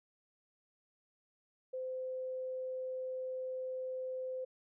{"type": "tone", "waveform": "sine", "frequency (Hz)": 515, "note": "C5", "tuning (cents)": -28, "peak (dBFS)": -37, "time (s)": [1.73, 4.45], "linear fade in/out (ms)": 10, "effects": []}